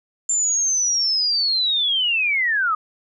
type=linear sweep; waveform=sine; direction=down; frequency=7270 to 1217 Hz; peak=-17 dBFS; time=0.29-2.75 s; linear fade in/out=5 ms; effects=none